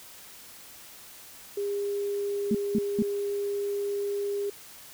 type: tone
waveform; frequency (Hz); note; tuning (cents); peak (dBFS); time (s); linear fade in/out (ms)
sine; 404.4; G#4; -46; -27; 1.57-4.5; 5
type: tone bursts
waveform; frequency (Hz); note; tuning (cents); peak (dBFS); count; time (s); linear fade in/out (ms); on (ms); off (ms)
sine; 218.7; A3; -10; -21; 3; 2.51-3.024; 2; 38; 200
effects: white hiss -48 dBFS RMS until 4.93 s